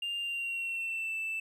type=tone with pitch glide; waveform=triangle; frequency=2800 to 2649 Hz; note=F7 to E7; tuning=+4 to +8 cents; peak=-30 dBFS; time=0.02-1.4 s; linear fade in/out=5 ms; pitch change=-96 cents; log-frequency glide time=0.19-1.17 s; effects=tanh soft clip ceiling -27 dBFS